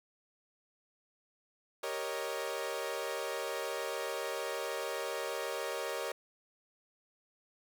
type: chord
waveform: sawtooth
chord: Eb dominant seventh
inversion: first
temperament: equal with one note detuned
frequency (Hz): 392 / 467.8 / 554.4 / 622.3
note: G4 / Bb4 / Db5 / Eb5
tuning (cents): 0 / +6 / 0 / 0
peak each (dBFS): -39 / -36 / -36 / -38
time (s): 1.83-6.12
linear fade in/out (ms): 5
effects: none